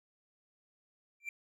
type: tone with exponential growth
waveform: triangle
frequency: 2355 Hz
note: D7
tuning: 4 cents sharp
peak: -31 dBFS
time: 1.2-1.29 s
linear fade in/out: 2 ms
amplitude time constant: 18 ms
effects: none